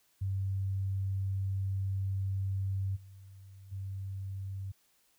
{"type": "tone with level steps", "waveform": "sine", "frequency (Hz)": 96.8, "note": "G2", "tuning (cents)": -21, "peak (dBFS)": [-30, -49, -36], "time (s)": [0.21, 4.72], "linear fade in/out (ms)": 10, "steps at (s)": [2.95, 3.71], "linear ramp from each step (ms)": 20, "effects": ["white hiss -70 dBFS RMS until 5.18 s"]}